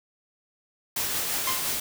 white noise with tremolo, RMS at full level -27 dBFS, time 0.96-1.8 s, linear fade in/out 5 ms, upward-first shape triangle, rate 5.8 Hz, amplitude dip 30%
sawtooth tone with exponential decay, 1046.5 Hz, C6, in tune, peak -21 dBFS, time 1.47-1.77 s, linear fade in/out 5 ms, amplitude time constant 64 ms
effects none

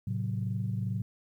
sine chord, F# diminished, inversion first, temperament equal with one note detuned, 110 / 132.41 / 185 Hz, A2 / C3 / F#3, 0 / +21 / 0 cents, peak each -31 / -35 / -35 dBFS, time 0.07-1.02 s, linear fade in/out 5 ms, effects tanh soft clip ceiling -20 dBFS + 11-bit

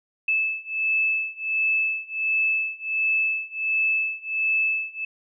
sine beating tone pair, 2617 / 2618.4 Hz, E7 / E7, -13 / -12 cents, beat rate 1.4 Hz, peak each -25 / -24 dBFS, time 0.28-5.05 s, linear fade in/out 5 ms, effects none

